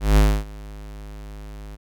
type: tone with ADSR envelope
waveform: square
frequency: 51.6 Hz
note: G#1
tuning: 10 cents flat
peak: -11 dBFS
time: 0-1.77 s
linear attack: 170 ms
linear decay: 270 ms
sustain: -24 dB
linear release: 28 ms
effects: none